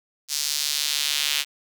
square tone with high-pass filter sweep, 73.3 Hz, D2, 3 cents flat, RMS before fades -25 dBFS, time 0.28-1.45 s, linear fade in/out 50 ms, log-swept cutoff 5200 to 3000 Hz, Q 1.7, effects none

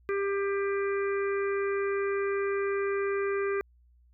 harmonic tone, 397.2 Hz, G4, 23 cents sharp, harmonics 1 / 3 / 4 / 5 / 6, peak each -27 / -37 / -39 / -41 / -43 dBFS, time 0.09-3.61 s, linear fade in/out 0 ms, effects added 60 Hz sine -58 dBFS peak until 4.13 s

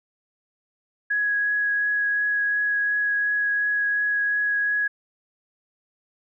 sine tone with vibrato, 1667 Hz, G#6, 6 cents sharp, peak -20 dBFS, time 1.1-4.88 s, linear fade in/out 10 ms, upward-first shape triangle, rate 2.8 Hz, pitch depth 10 cents each way, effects none

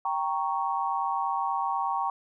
sine chord, G diminished, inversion none, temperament equal, 784 / 932.3 / 1108.7 Hz, G5 / Bb5 / Db6, 0 / 0 / 0 cents, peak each -30 dBFS, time 0.05-2.1 s, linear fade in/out 2 ms, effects none

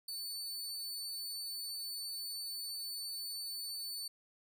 sawtooth tone, 4497 Hz, C#8, 24 cents sharp, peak -37 dBFS, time 0.08-4.08 s, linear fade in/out 5 ms, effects none

